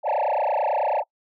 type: tone with frequency modulation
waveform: sine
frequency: 730 Hz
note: F#5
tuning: 24 cents flat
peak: -17 dBFS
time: 0.03-1.04 s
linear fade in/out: 50 ms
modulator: 29.1 Hz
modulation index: 6.1
effects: noise-tail reverb RT60 0.1 s tail -26 dB re dry + tanh soft clip ceiling -19 dBFS